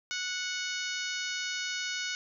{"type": "harmonic tone", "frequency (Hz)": 737, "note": "F#5", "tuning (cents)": -7, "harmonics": [2, 3, 4, 5, 6, 7, 8, 9], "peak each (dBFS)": [-37, -39, -40, -41, -42, -42, -43, -44], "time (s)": [0.11, 2.15], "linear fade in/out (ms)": 0, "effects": []}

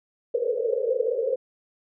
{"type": "band-pass noise", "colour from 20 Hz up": "pink", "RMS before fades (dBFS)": -25, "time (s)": [0.34, 1.36], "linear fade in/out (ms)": 2, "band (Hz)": [450, 520], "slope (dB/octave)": 96, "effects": []}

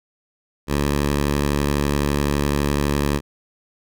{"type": "tone", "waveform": "10% pulse", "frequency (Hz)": 71.9, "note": "D2", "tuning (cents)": -36, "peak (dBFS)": -10, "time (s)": [0.67, 3.21], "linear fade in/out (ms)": 50, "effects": []}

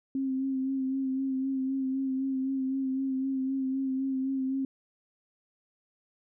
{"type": "tone with vibrato", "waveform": "sine", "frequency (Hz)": 265.8, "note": "C4", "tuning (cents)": 27, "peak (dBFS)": -27, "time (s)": [0.15, 4.65], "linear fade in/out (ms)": 2, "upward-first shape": "sine", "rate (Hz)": 3.9, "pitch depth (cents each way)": 27, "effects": []}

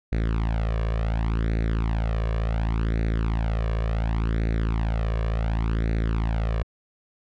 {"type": "tone with flanger", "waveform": "sawtooth", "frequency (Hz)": 55.5, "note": "A1", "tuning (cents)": 16, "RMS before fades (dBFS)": -24, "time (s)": [0.12, 6.63], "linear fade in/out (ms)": 5, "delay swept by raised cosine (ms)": [0.48, 1.78], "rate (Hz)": 0.69, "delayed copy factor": 0.8, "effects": ["low-pass 3000 Hz 12 dB/octave"]}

